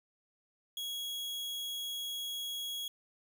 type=tone; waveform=40% pulse; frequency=3322 Hz; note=G#7; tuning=in tune; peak=-36 dBFS; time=0.77-2.88 s; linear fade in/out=2 ms; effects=none